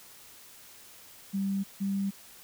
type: tone pair in turn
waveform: sine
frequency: 196 / 196.85 Hz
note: G3 / G3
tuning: 0 / +8 cents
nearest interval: unison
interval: 8 cents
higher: second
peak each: -27 dBFS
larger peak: neither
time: 1.33-1.64 / 1.8-2.11 s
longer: neither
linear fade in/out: 20 ms
effects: white hiss -52 dBFS RMS until 2.43 s